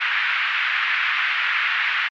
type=band-pass noise; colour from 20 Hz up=white; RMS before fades=-21 dBFS; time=0-2.09 s; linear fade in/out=20 ms; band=1400 to 2500 Hz; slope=24 dB/octave; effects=low-pass 4000 Hz 12 dB/octave + MP3 96 kbps